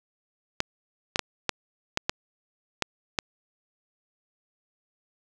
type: clicks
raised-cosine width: 0.2 ms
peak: -6 dBFS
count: 8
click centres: 0.604 / 1.159 / 1.193 / 1.493 / 1.974 / 2.095 / 2.823 / 3.188 s
effects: none